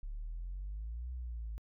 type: exponential two-way sweep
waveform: sine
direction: up then down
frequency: 34.65 to 63.1 to 52.7 Hz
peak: -37 dBFS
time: 0.03-1.58 s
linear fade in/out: 0 ms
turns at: 1.12 s
effects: tanh soft clip ceiling -35 dBFS